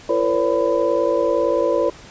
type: tone cluster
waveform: sine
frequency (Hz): 340.5 / 460.2 / 511 / 569 / 999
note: F4 / A#4 / C5 / C#5 / B5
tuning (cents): -44 / -22 / -41 / +45 / +20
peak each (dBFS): -23 / -22 / -21 / -20 / -27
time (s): 0.09-1.9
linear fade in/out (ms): 5
effects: pink hiss -42 dBFS RMS until 2.1 s + resampled to 16000 Hz